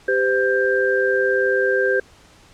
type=tone cluster; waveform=sine; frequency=393.4 / 512 / 1585 Hz; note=G4 / C5 / G6; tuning=+6 / -38 / +19 cents; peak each=-20 dBFS; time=0.08-2 s; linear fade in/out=5 ms; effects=pink hiss -50 dBFS RMS until 2.53 s + low-pass 8000 Hz 12 dB/octave